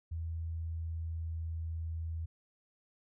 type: tone with pitch glide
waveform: sine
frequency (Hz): 82.1 to 81.63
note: E2 to E2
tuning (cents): -6 to -16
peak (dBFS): -35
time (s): 0.11-2.26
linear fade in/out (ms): 10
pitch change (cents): -10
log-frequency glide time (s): 0.25-1.49
effects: none